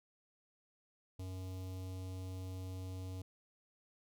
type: tone with notch filter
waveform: square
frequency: 93.1 Hz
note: F#2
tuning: 11 cents sharp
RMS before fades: -44 dBFS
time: 1.19-3.22 s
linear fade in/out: 5 ms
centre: 1600 Hz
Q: 0.63
effects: none